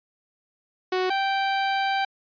sawtooth tone pair in turn, 370 / 781.7 Hz, F#4 / G5, 0 / -5 cents, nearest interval octave + minor second, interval 1295 cents, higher second, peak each -18 dBFS, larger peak neither, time 0.92-1.1 / 1.1-2.05 s, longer second, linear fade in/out 5 ms, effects resampled to 11025 Hz

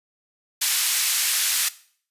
white band-pass noise, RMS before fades -22 dBFS, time 0.61-1.69 s, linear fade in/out 10 ms, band 1800 to 13000 Hz, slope 12 dB/octave, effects noise-tail reverb RT60 0.5 s tail -17 dB re dry + resampled to 32000 Hz

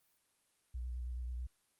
sine tone with vibrato, 61.2 Hz, B1, 15 cents flat, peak -38 dBFS, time 0.74-1.47 s, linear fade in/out 10 ms, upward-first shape square, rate 9.3 Hz, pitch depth 32 cents each way, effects white hiss -75 dBFS RMS until 1.79 s + Opus 32 kbps

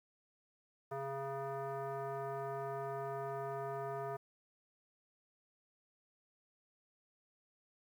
sine tone with frequency modulation, 135.9 Hz, C#3, 34 cents flat, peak -38 dBFS, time 0.91-4.17 s, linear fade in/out 10 ms, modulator 548 Hz, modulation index 1.8, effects 11-bit

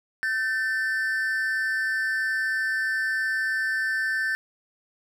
triangle tone pair together, 1538 / 1776.9 Hz, G6 / A6, -33 / +17 cents, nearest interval major second, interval 250 cents, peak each -25 / -24 dBFS, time 0.23-4.35 s, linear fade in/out 0 ms, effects none

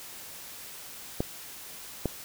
clicks, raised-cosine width 2 ms, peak -13 dBFS, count 2, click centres 1.205 / 2.057 s, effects white hiss -44 dBFS RMS until 2.24 s

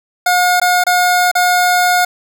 25% pulse tone with dropouts, 719 Hz, F#5, 50 cents flat, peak -6 dBFS, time 0.26-2.05 s, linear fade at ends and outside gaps 5 ms, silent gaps 0.6-0.615 / 0.839-0.866 / 1.315-1.352 s, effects none

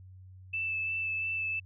sine tone with vibrato, 2637 Hz, E7, in tune, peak -30 dBFS, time 0.53-1.6 s, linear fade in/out 10 ms, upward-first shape sine, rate 2.9 Hz, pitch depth 12 cents each way, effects added 93 Hz sine -48 dBFS peak until 1.65 s

